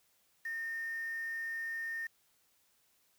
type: tone with quantisation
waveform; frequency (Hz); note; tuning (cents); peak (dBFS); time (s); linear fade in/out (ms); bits
sine; 1825; A#6; -37; -36; 0.45-2.07; 5; 9
effects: white hiss -72 dBFS RMS until 3.18 s

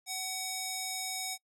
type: tone with band-pass filter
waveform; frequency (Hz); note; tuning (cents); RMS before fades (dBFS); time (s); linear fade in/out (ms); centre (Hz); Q
square; 752; F#5; +28; -37; 0.06-1.38; 50; 7500; 1
effects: noise-tail reverb RT60 0.1 s tail -25 dB re dry

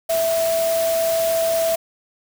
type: tone in noise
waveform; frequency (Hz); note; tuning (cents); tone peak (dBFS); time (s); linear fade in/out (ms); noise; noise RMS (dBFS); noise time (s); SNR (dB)
sine; 659.3; E5; 0; -17; 0.09-1.76; 10; white; -28; 0.09-1.76; +8
effects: none

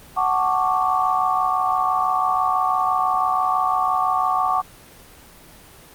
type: chord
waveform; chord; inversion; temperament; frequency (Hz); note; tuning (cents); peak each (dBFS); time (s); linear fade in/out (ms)
sine; D major seventh; first; equal with one note detuned; 744.7 / 880 / 1108.7 / 1174.7; F#5 / A5 / C#6 / D6; +11 / 0 / 0 / 0; -21 / -26 / -22 / -22; 0.16-4.62; 20
effects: pink hiss -45 dBFS RMS until 5.94 s + Opus 24 kbps

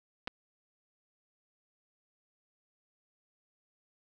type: clicks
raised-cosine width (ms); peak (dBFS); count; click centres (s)
0.3; -21; 2; 0.274 / 0.278
effects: none

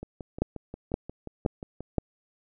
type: two click trains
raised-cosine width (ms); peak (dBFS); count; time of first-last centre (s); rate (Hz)
2; -10 / -24; 4 / 12; 0.42-1.982 / 0.03-1.984; 1.92 / 5.63
effects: none

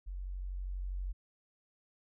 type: tone with level ramp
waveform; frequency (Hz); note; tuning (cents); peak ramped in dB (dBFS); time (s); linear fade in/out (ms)
sine; 46.19; F#1; -2; -38 to -34; 0.06-1.13; 20
effects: none

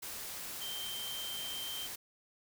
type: tone in noise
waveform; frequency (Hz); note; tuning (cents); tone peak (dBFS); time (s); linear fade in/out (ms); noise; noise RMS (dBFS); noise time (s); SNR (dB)
sine; 3136; G7; 0; -40; 0.61-1.87; 10; white; -43; 0.02-1.96; 0
effects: none

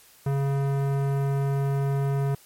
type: tone with tanh clipping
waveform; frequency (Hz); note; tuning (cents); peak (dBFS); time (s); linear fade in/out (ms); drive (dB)
sine; 138.59; C#3; 0; -24; 0.26-2.35; 5; 18
effects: white hiss -54 dBFS RMS until 2.45 s + MP3 64 kbps

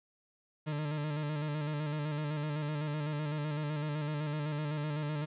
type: tone with vibrato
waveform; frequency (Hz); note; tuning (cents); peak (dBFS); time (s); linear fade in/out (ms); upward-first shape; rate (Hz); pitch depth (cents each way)
40% pulse; 150; D3; +37; -32; 0.66-5.26; 20; square; 7.9; 41
effects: resampled to 8000 Hz + 10-bit

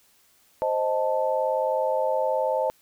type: chord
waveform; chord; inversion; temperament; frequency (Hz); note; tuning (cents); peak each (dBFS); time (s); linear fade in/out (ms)
sine; A diminished; first; equal; 523.3 / 622.3 / 880; C5 / Eb5 / A5; 0 / 0 / 0; -25 / -26 / -27; 0.62-2.7; 0
effects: white hiss -61 dBFS RMS until 2.81 s

